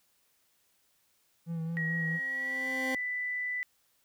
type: tone with vibrato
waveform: triangle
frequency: 164.81 Hz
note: E3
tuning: in tune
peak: -30 dBFS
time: 1.46-2.2 s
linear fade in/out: 50 ms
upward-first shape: sine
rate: 4.5 Hz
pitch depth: 33 cents each way
type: tone with exponential growth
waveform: 20% pulse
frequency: 261.6 Hz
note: C4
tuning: in tune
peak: -26 dBFS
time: 1.52-2.95 s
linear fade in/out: 2 ms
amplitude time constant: 310 ms
type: tone with pitch glide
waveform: sine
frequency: 1900 to 1987.6 Hz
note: A#6 to B6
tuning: +33 to +11 cents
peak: -31 dBFS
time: 1.77-3.63 s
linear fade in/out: 0 ms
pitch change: +78 cents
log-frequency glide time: 2.22-2.69 s
effects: white hiss -71 dBFS RMS until 4.04 s